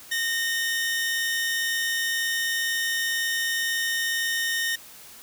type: tone pair together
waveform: sawtooth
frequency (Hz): 1842 / 3012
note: A#6 / F#7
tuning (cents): -21 / +30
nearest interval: major sixth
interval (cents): 851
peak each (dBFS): -21 / -30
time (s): 0.11-4.76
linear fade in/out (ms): 10
effects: white hiss -46 dBFS RMS until 5.22 s